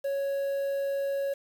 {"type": "tone with quantisation", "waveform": "triangle", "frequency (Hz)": 554.4, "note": "C#5", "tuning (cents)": 0, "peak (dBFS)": -25, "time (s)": [0.04, 1.34], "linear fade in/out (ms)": 10, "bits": 8, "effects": []}